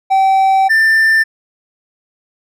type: tone pair in turn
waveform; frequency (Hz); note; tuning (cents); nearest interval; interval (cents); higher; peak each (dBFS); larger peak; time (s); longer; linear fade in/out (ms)
triangle; 771 / 1783.6; G5 / A6; -29 / +23; octave + minor third; 1452; second; -6; neither; 0.1-0.69 / 0.69-1.24; first; 20
effects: none